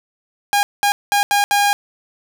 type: tone bursts at uneven times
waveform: sawtooth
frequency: 813 Hz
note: G#5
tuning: 37 cents flat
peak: -9 dBFS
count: 5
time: 0.53-0.63 / 0.83-0.92 / 1.12-1.23 / 1.31-1.44 / 1.51-1.73 s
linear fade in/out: 0 ms
effects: none